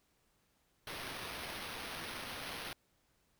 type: noise with sample-and-hold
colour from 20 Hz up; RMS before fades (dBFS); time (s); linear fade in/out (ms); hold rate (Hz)
violet; -44; 0.87-2.73; 2; 7350
effects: pink hiss -75 dBFS RMS until 3.39 s